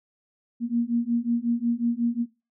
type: beating tone pair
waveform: sine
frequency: 233.1 / 238.6 Hz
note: A#3 / A#3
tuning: 0 / +41 cents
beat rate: 5.5 Hz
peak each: -25 dBFS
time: 0.6-2.26 s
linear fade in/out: 50 ms
effects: noise-tail reverb RT60 0.3 s tail -20 dB re dry